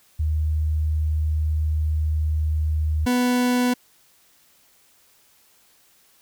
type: tone pair in turn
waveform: sine / 40% pulse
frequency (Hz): 77.3 / 247.4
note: D#2 / B3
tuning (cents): -11 / +3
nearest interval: octave + minor sixth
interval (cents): 2014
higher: second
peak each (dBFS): -19 / -17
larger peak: second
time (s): 0.19-3.06 / 3.06-3.74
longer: first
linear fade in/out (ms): 10
effects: white hiss -58 dBFS RMS until 6.21 s